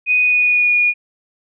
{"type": "tone with pitch glide", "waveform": "sine", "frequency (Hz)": [2489, 2443], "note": ["D#7", "D#7"], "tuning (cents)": [0, -32], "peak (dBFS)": -11, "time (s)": [0.06, 0.94], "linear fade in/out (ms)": 50, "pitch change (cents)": -32, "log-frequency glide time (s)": [0.19, 0.76], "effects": []}